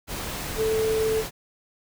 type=tone in noise; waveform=sine; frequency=440 Hz; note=A4; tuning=in tune; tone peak=-21 dBFS; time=0.56-1.24 s; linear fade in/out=50 ms; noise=pink; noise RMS=-32 dBFS; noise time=0.07-1.31 s; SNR=+8 dB; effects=none